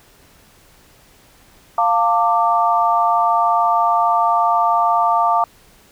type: chord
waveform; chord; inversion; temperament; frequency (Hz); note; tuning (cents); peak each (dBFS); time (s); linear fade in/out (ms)
sine; D minor; first; equal with one note detuned; 698.5 / 901.1 / 1174.7; F5 / A5 / D6; 0 / +41 / 0; -17; 1.78-5.44; 2
effects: pink hiss -50 dBFS RMS until 5.91 s